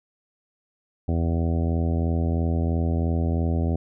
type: harmonic tone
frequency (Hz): 83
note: E2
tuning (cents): +12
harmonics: 1 / 2 / 3 / 4 / 5 / 6 / 7 / 8 / 9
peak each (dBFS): -22 / -28 / -29 / -34 / -36 / -40 / -38 / -40 / -40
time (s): 1.08-3.76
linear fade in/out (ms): 5
effects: none